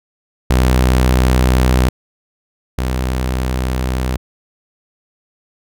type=tone pair in turn; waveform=sawtooth; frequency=63.2 / 63.56 Hz; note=B1 / C2; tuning=+41 / -50 cents; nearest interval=unison; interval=9 cents; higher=second; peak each=-6 / -12 dBFS; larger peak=first; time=0.5-1.89 / 2.78-4.17 s; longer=neither; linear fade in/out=5 ms; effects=none